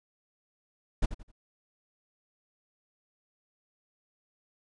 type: noise with echo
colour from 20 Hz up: brown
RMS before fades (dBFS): -24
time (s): 1.02-1.06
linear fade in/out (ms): 10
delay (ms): 86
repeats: 3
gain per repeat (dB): -11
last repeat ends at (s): 1.318
effects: resampled to 22050 Hz